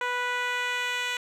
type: tone with band-pass filter sweep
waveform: 10% pulse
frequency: 492.4 Hz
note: B4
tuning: 5 cents flat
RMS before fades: -29 dBFS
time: 0.01-1.17 s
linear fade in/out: 2 ms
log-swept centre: 1100 to 3100 Hz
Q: 0.83
effects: none